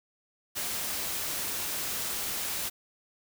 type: noise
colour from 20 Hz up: white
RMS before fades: -33 dBFS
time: 0.55-2.7 s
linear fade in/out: 20 ms
effects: none